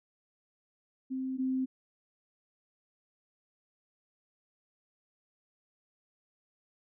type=tone pair in turn; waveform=sine; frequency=261.6 / 260.5 Hz; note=C4 / C4; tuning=0 / -7 cents; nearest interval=unison; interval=7 cents; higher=first; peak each=-32 / -28 dBFS; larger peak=second; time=1.1-1.38 / 1.38-1.66 s; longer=neither; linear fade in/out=20 ms; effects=none